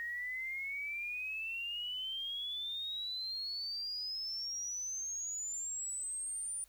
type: exponential sweep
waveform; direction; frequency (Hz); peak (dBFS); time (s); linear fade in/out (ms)
sine; up; 1864.7 to 9397; -37; 0-6.64; 0
effects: added 50 Hz sine -67 dBFS peak until 6.68 s + white hiss -67 dBFS RMS until 6.68 s